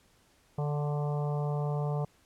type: harmonic tone with a mistuned harmonic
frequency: 146.83 Hz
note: D3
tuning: in tune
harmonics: 1 / 3 / 4 / 5 / 6 / 7 / 8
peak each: -29 / -38 / -41 / -41 / -45 / -47 / -50 dBFS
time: 0.58-2.05 s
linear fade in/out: 5 ms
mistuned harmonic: 7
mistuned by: +25 cents
effects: pink hiss -65 dBFS RMS until 2.25 s + low-pass 12000 Hz 12 dB/octave